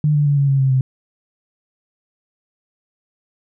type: tone with pitch steps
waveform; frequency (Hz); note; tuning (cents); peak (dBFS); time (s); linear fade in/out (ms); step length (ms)
sine; 150.2 / 146.77 / 143.42 / 140.14 / 136.94 / 133.81 / 130.76; D3 / D3 / D3 / C#3 / C#3 / C3 / C3; +39 / -1 / -41 / +19 / -21 / +39 / -1; -12; 0.04-0.81; 2; 110
effects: none